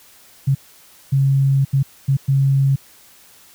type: tone bursts at uneven times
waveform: sine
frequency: 136.6 Hz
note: C#3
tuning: 25 cents flat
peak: -12 dBFS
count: 5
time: 0.47-0.55 / 1.12-1.65 / 1.73-1.83 / 2.08-2.17 / 2.28-2.76 s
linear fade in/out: 10 ms
effects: white hiss -48 dBFS RMS until 3.54 s